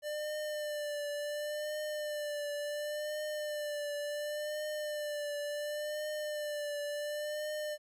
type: tone with vibrato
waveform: square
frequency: 595 Hz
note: D5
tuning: 22 cents sharp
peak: -36 dBFS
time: 0.02-7.78 s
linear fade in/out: 50 ms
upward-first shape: triangle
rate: 0.7 Hz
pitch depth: 38 cents each way
effects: resampled to 32000 Hz + 12-bit